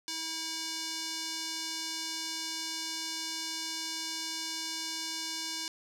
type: tone with band-pass filter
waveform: square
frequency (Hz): 323.3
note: E4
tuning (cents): -34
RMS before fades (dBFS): -37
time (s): 0.08-5.68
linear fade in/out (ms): 0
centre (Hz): 5300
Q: 1.9
effects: none